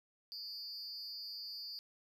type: tone with amplitude modulation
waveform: triangle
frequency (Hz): 4699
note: D8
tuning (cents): 0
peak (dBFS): -38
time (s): 0.32-1.79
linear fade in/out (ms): 0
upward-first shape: sine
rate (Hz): 298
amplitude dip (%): 95
effects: none